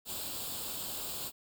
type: noise with comb filter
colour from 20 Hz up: white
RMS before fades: -39 dBFS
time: 0.05-1.32 s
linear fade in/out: 50 ms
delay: 0.25 ms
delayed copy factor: +0.7
effects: none